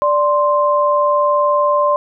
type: tone pair together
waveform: sine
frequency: 587 / 1046.5 Hz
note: D5 / C6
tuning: -1 / 0 cents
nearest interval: minor seventh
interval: 1001 cents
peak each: -14 dBFS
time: 0.02-1.96 s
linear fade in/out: 0 ms
effects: none